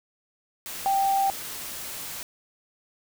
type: tone in noise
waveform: sine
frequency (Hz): 784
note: G5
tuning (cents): 0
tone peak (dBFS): -20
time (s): 0.86-1.3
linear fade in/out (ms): 0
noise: white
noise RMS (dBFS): -36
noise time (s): 0.66-2.23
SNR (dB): +13
effects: none